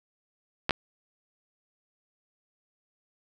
clicks, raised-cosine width 0.3 ms, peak -9 / -6 dBFS, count 2, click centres 0.694 / 0.708 s, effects none

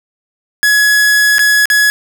45% pulse tone with dropouts, 1686 Hz, G#6, 26 cents sharp, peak -7 dBFS, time 0.63-1.9 s, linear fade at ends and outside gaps 0 ms, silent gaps 1.383-1.392 / 1.656-1.701 s, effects none

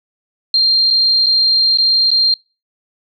sine tone with dropouts, 4187 Hz, C8, in tune, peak -9 dBFS, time 0.54-2.34 s, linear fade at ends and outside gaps 2 ms, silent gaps 0.904-0.908 / 1.261-1.266 / 1.774-1.784 / 2.105-2.114 s, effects noise-tail reverb RT60 0.3 s tail -25 dB re dry

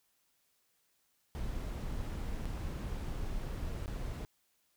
brown noise with dropouts, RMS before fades -38 dBFS, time 1.35-4.25 s, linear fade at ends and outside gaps 0 ms, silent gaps 2.449-2.455 / 3.86-3.879 s, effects white hiss -75 dBFS RMS until 4.76 s

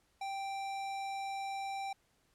sine tone with tanh clipping, 784 Hz, G5, in tune, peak -39 dBFS, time 0.21-1.93 s, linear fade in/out 5 ms, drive 18 dB, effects pink hiss -73 dBFS RMS until 2.34 s + low-pass 12000 Hz 12 dB/octave

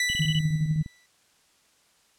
sawtooth tone with exponential decay, 1975.5 Hz, B6, in tune, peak -18 dBFS, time 0-1.06 s, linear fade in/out 2 ms, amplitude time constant 230 ms
sine tone bursts, 2960 Hz, F#7, in tune, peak -27 dBFS, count 5, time 0.09-0.39 s, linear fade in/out 2 ms, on 44 ms, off 20 ms
click train, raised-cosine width 5 ms, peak -25 dBFS, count 16, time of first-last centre 0.1-0.861 s, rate 19.7 Hz
sine tone with tremolo, 155.1 Hz, D#3, 5 cents flat, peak -19 dBFS, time 0.19-0.83 s, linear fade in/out 10 ms, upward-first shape triangle, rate 12 Hz, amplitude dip 70%
effects white hiss -63 dBFS RMS until 2.18 s + low-pass 9000 Hz 12 dB/octave

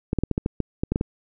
clicks, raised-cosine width 3 ms, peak -9 dBFS, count 11, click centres 0.131 / 0.187 / 0.236 / 0.313 / 0.379 / 0.461 / 0.603 / 0.835 / 0.92 / 0.959 / 1.011 s, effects none

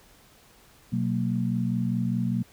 sine tone cluster, 125.3 / 185.3 / 230.2 Hz, B2 / F#3 / A#3, +25 / +3 / -22 cents, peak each -28 dBFS, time 0.92-2.43 s, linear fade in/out 10 ms, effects pink hiss -56 dBFS RMS until 2.52 s

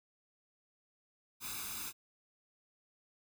white noise with comb filter, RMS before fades -42 dBFS, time 1.4-1.93 s, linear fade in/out 50 ms, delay 0.8 ms, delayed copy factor +0.75, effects none

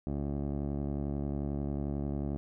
15% pulse tone with low-pass filter, 71.2 Hz, C#2, 47 cents sharp, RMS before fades -34 dBFS, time 0.07-2.37 s, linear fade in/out 0 ms, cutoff 480 Hz, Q 1.7, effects none

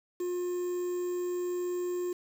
triangle tone with quantisation, 356.3 Hz, F4, 35 cents sharp, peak -28 dBFS, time 0.2-2.13 s, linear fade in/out 5 ms, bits 8, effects none

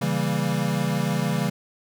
square chord, C# diminished seventh, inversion none, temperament equal, 138.59 / 164.81 / 196 / 233.1 Hz, C#3 / E3 / G3 / Bb3, 0 / 0 / 0 / 0 cents, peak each -28 / -27 / -28 / -31 dBFS, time 0.01-1.5 s, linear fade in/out 10 ms, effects none

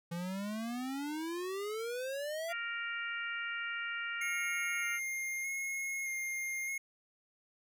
square exponential sweep, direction up, 167.6 to 687 Hz, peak -37 dBFS, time 0.11-2.53 s, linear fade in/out 10 ms
harmonic tone, 466.2 Hz, A#4, in tune, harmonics 3 / 4 / 5 / 6, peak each -39 / -41 / -43 / -45 dBFS, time 2.48-5 s, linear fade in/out 50 ms
square tone with vibrato, 2142 Hz, C7, 40 cents sharp, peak -36 dBFS, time 4.21-6.78 s, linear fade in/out 5 ms, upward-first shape square, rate 0.81 Hz, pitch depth 17 cents each way
effects none

